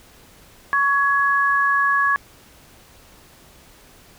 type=tone pair together; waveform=sine; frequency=1119.9 / 1678 Hz; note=C#6 / G#6; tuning=+17 / +17 cents; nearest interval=perfect fifth; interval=700 cents; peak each=-18 dBFS; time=0.73-2.16 s; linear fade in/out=0 ms; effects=pink hiss -49 dBFS RMS until 4.18 s